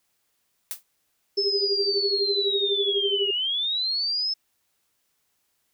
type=noise with exponential decay; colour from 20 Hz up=blue; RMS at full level=-27 dBFS; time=0.71-0.83 s; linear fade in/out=0 ms; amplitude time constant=25 ms
type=tone with tremolo; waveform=sine; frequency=400 Hz; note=G4; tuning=35 cents sharp; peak=-20 dBFS; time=1.37-3.31 s; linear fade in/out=10 ms; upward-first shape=triangle; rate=12 Hz; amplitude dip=100%
type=linear two-way sweep; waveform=sine; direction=down then up; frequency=5274 to 2817 to 5274 Hz; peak=-23 dBFS; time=1.37-4.34 s; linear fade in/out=10 ms; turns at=3.32 s
effects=white hiss -72 dBFS RMS until 5.73 s